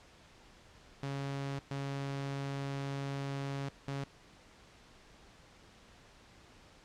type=tone bursts at uneven times; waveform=sawtooth; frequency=138.59 Hz; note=C#3; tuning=in tune; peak=-32 dBFS; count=3; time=1.03-1.59 / 1.71-3.69 / 3.88-4.04 s; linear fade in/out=2 ms; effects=pink hiss -59 dBFS RMS until 6.84 s + low-pass 6000 Hz 12 dB/octave